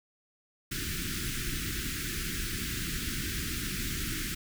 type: band-stop noise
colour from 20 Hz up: pink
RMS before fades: -34 dBFS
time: 0.71-4.35 s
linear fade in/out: 10 ms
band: 370 to 1400 Hz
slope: 48 dB/octave
effects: none